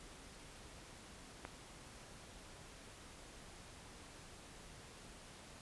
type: click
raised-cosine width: 0.5 ms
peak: -29 dBFS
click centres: 1.451 s
effects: pink hiss -56 dBFS RMS until 5.61 s + resampled to 24000 Hz